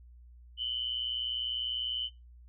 sine tone pair together, 2960 / 3080 Hz, F#7 / G7, 0 / -31 cents, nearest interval minor second, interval 69 cents, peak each -33 / -35 dBFS, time 0.57-2.1 s, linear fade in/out 50 ms, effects noise-tail reverb RT60 0.2 s tail -18 dB re dry + added 60 Hz sine -51 dBFS peak until 2.48 s

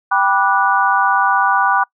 sine chord, G major seventh, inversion none, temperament just, 784 / 980 / 1176 / 1470 Hz, G5 / B5 / D6 / F#6, 0 / -14 / +2 / -12 cents, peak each -17 dBFS, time 0.11-1.84 s, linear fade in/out 10 ms, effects noise-tail reverb RT60 0.1 s tail -25 dB re dry

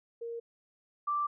sine tone pair in turn, 465.7 / 1173.5 Hz, A#4 / D6, -2 / -2 cents, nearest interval octave + major third, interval 1600 cents, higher second, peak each -36 / -28 dBFS, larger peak second, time 0.21-0.4 / 1.07-1.27 s, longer second, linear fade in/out 10 ms, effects none

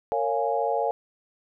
sine chord, Bb minor seventh, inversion none, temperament equal with one note detuned, 460 / 554.4 / 698.5 / 830.6 Hz, Bb4 / Db5 / F5 / Ab5, -23 / 0 / 0 / 0 cents, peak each -28 dBFS, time 0.12-0.91 s, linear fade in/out 0 ms, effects none

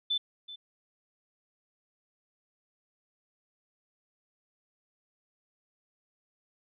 sine tone with echo, 3520 Hz, A7, in tune, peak -26 dBFS, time 0.1-0.18 s, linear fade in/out 10 ms, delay 380 ms, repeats 1, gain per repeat -15 dB, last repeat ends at 0.56 s, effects none

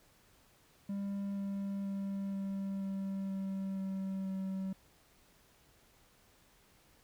triangle tone with pitch steps, 198.9 / 197.75 / 196.62 / 195.48 / 194.36 / 193.24 / 192.12 / 191.02 Hz, G3 / G3 / G3 / G3 / G3 / G3 / G3 / G3, +25 / +15 / +5 / -5 / -15 / -25 / -35 / -45 cents, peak -33 dBFS, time 0.89-4.73 s, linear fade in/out 5 ms, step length 480 ms, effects pink hiss -66 dBFS RMS until 7.03 s

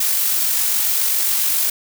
blue noise with amplitude modulation, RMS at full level -17 dBFS, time 0-1.7 s, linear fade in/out 5 ms, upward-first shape sine, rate 47.4 Hz, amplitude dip 25%, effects none

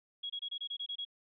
sine tone bursts, 3317 Hz, G#7, 3 cents flat, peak -36 dBFS, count 9, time 0.23-1.051 s, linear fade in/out 10 ms, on 69 ms, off 25 ms, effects none

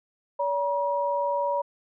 sine tone pair together, 571 / 957 Hz, D5 / A#5, -49 / +45 cents, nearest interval major sixth, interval 894 cents, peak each -26 dBFS, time 0.39-1.62 s, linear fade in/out 10 ms, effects none

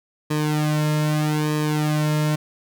sawtooth tone with flanger, 151.9 Hz, D#3, 41 cents flat, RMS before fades -21 dBFS, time 0.3-2.36 s, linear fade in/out 10 ms, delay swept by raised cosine 1.4 to 2.6 ms, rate 0.8 Hz, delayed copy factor -0.95, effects none

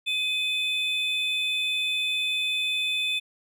triangle tone pair together, 2521 / 3515 Hz, D#7 / A7, +22 / -2 cents, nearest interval tritone, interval 576 cents, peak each -26 / -25 dBFS, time 0.06-3.2 s, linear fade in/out 20 ms, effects none

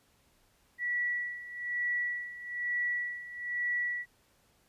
sine tone with tremolo, 1944 Hz, B6, 28 cents flat, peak -28 dBFS, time 0.78-4.06 s, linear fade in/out 50 ms, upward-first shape sine, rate 1.1 Hz, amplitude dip 80%, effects pink hiss -68 dBFS RMS until 4.68 s + resampled to 32000 Hz

